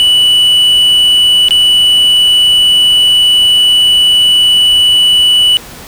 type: tone with dropouts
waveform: triangle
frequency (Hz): 2960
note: F#7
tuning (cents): 0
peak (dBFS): -3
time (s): 0-5.57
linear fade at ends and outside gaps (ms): 0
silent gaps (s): 1.485-1.508
effects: pink hiss -30 dBFS RMS until 5.87 s